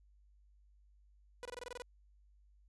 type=tone bursts; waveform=sawtooth; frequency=491.8 Hz; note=B4; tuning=7 cents flat; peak=-39 dBFS; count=9; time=1.43-1.82 s; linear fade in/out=0 ms; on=22 ms; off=24 ms; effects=added 50 Hz sine -63 dBFS peak until 2.68 s + resampled to 24000 Hz